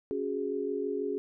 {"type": "chord", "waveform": "sine", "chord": "C# suspended fourth", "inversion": "none", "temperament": "just", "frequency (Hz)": [277.2, 369.6, 415.8], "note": ["C#4", "F#4", "G#4"], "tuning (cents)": [0, -2, 2], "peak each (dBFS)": [-36, -35, -32], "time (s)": [0.11, 1.18], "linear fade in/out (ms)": 0, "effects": []}